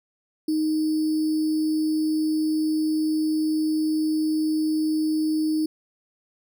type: tone with sample-and-hold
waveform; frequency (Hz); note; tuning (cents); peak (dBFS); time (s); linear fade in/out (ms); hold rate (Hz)
sine; 311.1; D#4; 0; -20; 0.48-5.66; 5; 4900
effects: none